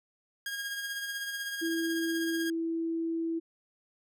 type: tone with tremolo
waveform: sawtooth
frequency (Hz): 1629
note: G#6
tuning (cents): -34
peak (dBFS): -29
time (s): 0.46-2.5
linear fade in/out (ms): 2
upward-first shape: sine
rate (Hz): 16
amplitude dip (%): 40
type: tone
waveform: sine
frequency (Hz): 329.6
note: E4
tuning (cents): 0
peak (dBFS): -29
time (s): 1.61-3.4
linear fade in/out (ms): 20
effects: none